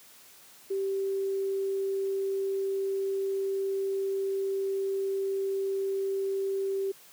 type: tone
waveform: sine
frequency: 389.5 Hz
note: G4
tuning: 11 cents flat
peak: -27 dBFS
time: 0.7-6.92 s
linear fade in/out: 10 ms
effects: white hiss -54 dBFS RMS until 7.12 s + high-pass 100 Hz 12 dB/octave